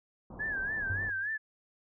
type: low-pass noise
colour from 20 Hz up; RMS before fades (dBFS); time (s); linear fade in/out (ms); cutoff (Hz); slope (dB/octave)
pink; -46; 0.3-1.1; 5; 1100; 48
type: tone with vibrato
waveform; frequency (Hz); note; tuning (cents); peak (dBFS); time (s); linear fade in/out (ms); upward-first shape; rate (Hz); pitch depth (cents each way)
sine; 1660; G#6; -1; -31; 0.39-1.38; 20; sine; 3.5; 120
type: tone with exponential decay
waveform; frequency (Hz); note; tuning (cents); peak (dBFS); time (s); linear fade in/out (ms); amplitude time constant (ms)
sine; 95.3; G2; -48; -30; 0.9-1.36; 0; 100
effects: none